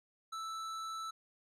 square tone, 1318.5 Hz, E6, in tune, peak -40 dBFS, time 0.32-1.11 s, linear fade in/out 10 ms, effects low-pass 8000 Hz 12 dB/octave

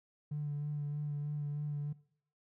triangle tone with vibrato, 146.83 Hz, D3, in tune, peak -31 dBFS, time 0.31-1.93 s, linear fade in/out 10 ms, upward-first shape sine, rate 3.2 Hz, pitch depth 22 cents each way, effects noise-tail reverb RT60 0.6 s tail -23 dB re dry + tanh soft clip ceiling -32 dBFS

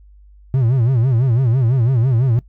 triangle tone with vibrato, 123.47 Hz, B2, in tune, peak -10 dBFS, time 0.54-2.39 s, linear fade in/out 0 ms, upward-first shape sine, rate 6 Hz, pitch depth 170 cents each way, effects noise-tail reverb RT60 0.1 s tail -20 dB re dry + added 50 Hz sine -42 dBFS peak until 2.48 s

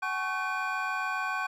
triangle tone cluster, 753 / 840 / 1109 / 1527 / 2422 Hz, F#5 / G#5 / C#6 / G6 / D#7, +30 / +19 / 0 / -46 / -47 cents, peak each -35 / -37 / -32 / -31 / -37 dBFS, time 0.02-1.47 s, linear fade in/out 10 ms, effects none

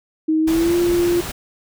sine tone with pitch glide, 314.8 to 347.3 Hz, D#4 to F4, +20 to -10 cents, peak -14 dBFS, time 0.28-1.21 s, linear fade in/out 10 ms, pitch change +170 cents, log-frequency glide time 0.41-0.76 s
pink noise, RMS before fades -28 dBFS, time 0.47-1.32 s, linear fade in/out 10 ms
effects none

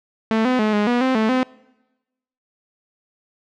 sawtooth tone with pitch steps, 221.7 / 253.7 / 214.3 / 208 / 242.6 / 260.2 / 219.2 / 256.6 Hz, A3 / B3 / A3 / G#3 / B3 / C4 / A3 / C4, +13 / +47 / -45 / +3 / -31 / -9 / -6 / -34 cents, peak -12 dBFS, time 0.31-1.43 s, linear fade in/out 0 ms, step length 140 ms, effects noise-tail reverb RT60 1.0 s tail -23 dB re dry + low-pass 3000 Hz 12 dB/octave

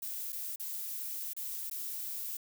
violet noise with dropouts, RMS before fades -39 dBFS, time 0.02-2.37 s, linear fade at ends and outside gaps 5 ms, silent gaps 0.323-0.327 / 0.56-0.597 / 1.334-1.365 / 1.699-1.711 s, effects none

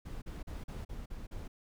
brown noise bursts, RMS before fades -42 dBFS, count 7, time 0.05-1.48 s, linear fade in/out 10 ms, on 170 ms, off 40 ms, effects none

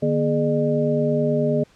sine tone cluster, 150.4 / 239.8 / 418.3 / 604 Hz, D3 / A#3 / G#4 / D5, +42 / +49 / +12 / +48 cents, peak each -23 dBFS, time 0.02-1.64 s, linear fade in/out 10 ms, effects pink hiss -56 dBFS RMS until 1.75 s + low-pass 7000 Hz 12 dB/octave

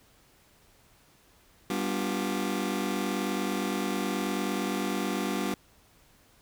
sawtooth chord, G dominant seventh, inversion none, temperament just, 196 / 245 / 294 / 352.8 Hz, G3 / B3 / D4 / F4, 0 / -14 / +2 / +18 cents, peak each -28 / -30 / -30 / -31 dBFS, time 1.7-5.54 s, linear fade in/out 2 ms, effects pink hiss -61 dBFS RMS until 6.41 s

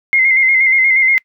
sine tone with vibrato, 2100 Hz, C7, 6 cents sharp, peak -8 dBFS, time 0.13-1.18 s, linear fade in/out 0 ms, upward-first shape square, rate 8.4 Hz, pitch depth 35 cents each way, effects noise-tail reverb RT60 0.1 s tail -25 dB re dry

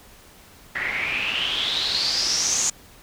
white noise with low-pass filter sweep, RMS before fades -24 dBFS, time 0.75-2.7 s, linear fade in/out 5 ms, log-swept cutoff 1900 to 7000 Hz, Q 7.7, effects pink hiss -49 dBFS RMS until 3.02 s

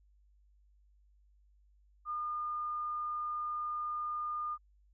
sine tone, 1214 Hz, D#6, 43 cents flat, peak -34 dBFS, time 2.05-4.58 s, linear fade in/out 50 ms, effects added 50 Hz sine -63 dBFS peak until 4.93 s

